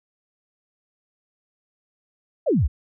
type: exponential sweep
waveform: sine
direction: down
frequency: 720 to 51.91 Hz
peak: -16 dBFS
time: 2.46-2.68 s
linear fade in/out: 20 ms
effects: none